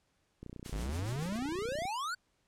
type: click train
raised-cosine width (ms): 3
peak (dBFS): -32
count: 44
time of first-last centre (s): 0.43-1.854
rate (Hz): 30.2
type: noise with tremolo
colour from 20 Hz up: white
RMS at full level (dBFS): -46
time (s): 0.64-1.39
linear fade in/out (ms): 20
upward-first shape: triangle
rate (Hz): 7.1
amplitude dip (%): 75
type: exponential sweep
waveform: square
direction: up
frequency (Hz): 46.62 to 1530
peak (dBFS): -35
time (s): 0.72-2.15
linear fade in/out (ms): 10
effects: pink hiss -75 dBFS RMS until 2.47 s + low-pass 9000 Hz 12 dB/octave